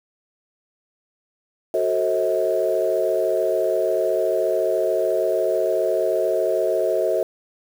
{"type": "chord", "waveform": "sine", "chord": "F# diminished seventh", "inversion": "none", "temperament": "just", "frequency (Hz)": [370, 444, 532.8, 639.4], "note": ["F#4", "A4", "C5", "Eb5"], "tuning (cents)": [0, 16, 31, 47], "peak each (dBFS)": [-24, -24, -24, -21], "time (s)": [1.74, 7.23], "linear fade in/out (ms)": 2, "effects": ["tanh soft clip ceiling -8 dBFS", "7-bit"]}